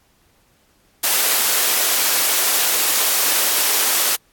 white high-pass noise, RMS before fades -17 dBFS, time 1.03-4.16 s, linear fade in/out 10 ms, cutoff 380 Hz, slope 12 dB/octave, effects pink hiss -59 dBFS RMS until 4.32 s + AAC 64 kbps

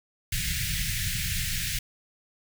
pink band-stop noise, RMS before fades -29 dBFS, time 0.32-1.79 s, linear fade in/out 5 ms, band 170 to 1700 Hz, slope 48 dB/octave, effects none

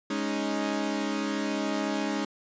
sawtooth chord, Ab suspended fourth, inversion none, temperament equal, 207.7 / 277.2 / 311.1 Hz, Ab3 / Db4 / Eb4, 0 / 0 / 0 cents, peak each -28 dBFS, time 0.1-2.25 s, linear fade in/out 5 ms, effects resampled to 16000 Hz

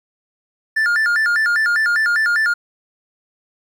triangle tone with vibrato, 1581 Hz, G6, 14 cents sharp, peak -12 dBFS, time 0.76-2.54 s, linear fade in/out 10 ms, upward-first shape square, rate 5 Hz, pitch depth 190 cents each way, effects 9-bit

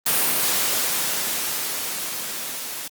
white noise with level ramp, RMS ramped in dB -19 to -32 dBFS, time 0.06-2.88 s, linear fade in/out 5 ms, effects high-pass 150 Hz 12 dB/octave + Opus 32 kbps

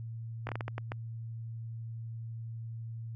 slowing click train, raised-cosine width 0.5 ms, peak -21 dBFS, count 8, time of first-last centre 0.47-0.919 s, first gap 20 ms, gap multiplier 1.38, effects added 114 Hz sine -38 dBFS peak until 3.15 s

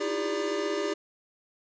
square tone cluster, 311.5 / 326.7 / 353.7 / 403.7 / 584 Hz, D#4 / E4 / F4 / G#4 / D5, +2 / -15 / +22 / -49 / -10 cents, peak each -38 / -37 / -38 / -31 / -35 dBFS, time 0-0.94 s, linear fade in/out 10 ms, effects resampled to 16000 Hz + 10-bit

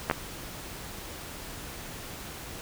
clicks, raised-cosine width 0.5 ms, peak -9 dBFS, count 2, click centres 0.099 / 0.112 s, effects pink hiss -41 dBFS RMS until 2.61 s

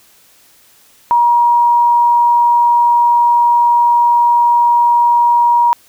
sine tone, 952 Hz, A#5, 36 cents sharp, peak -7 dBFS, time 1.11-5.73 s, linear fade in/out 0 ms, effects white hiss -48 dBFS RMS until 5.88 s

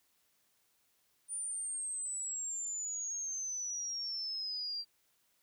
sine exponential sweep, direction down, 9380 to 4699 Hz, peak -36 dBFS, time 1.28-4.85 s, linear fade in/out 50 ms, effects white hiss -74 dBFS RMS until 5.42 s

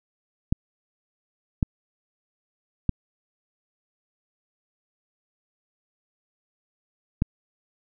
clicks, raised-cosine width 5 ms, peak -8 dBFS, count 4, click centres 0.525 / 1.628 / 2.893 / 7.221 s, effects none

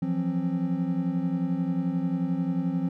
triangle tone cluster, 168.5 / 179.8 / 264.8 Hz, E3 / F#3 / C4, +38 / -49 / +21 cents, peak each -27 dBFS, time 0.02-2.89 s, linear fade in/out 5 ms, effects none

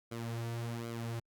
sawtooth tone with flanger, 116.54 Hz, A#2, in tune, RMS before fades -39 dBFS, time 0.11-1.2 s, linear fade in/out 10 ms, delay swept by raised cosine 1.1 to 4.9 ms, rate 1.3 Hz, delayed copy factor -0.65, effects Opus 48 kbps

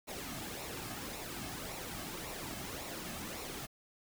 pink noise with flanger, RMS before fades -43 dBFS, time 0.07-3.67 s, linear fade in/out 20 ms, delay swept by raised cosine 0.62 to 2.12 ms, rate 1.8 Hz, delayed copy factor -0.55, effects none

